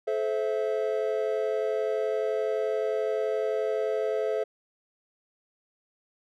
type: chord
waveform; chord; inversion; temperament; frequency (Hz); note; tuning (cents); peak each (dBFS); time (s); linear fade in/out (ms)
triangle; A minor; none; equal with one note detuned; 431.7 / 523.3 / 659.3; A4 / C5 / E5; -33 / 0 / 0; -26 / -29 / -29; 0.07-4.44; 10
effects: none